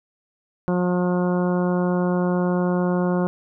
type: harmonic tone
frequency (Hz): 179.1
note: F3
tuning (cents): +44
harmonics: 1 / 2 / 3 / 4 / 5 / 6 / 7 / 8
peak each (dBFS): -20 / -25 / -27 / -33 / -34 / -34 / -40 / -37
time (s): 0.68-3.27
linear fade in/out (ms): 0
effects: none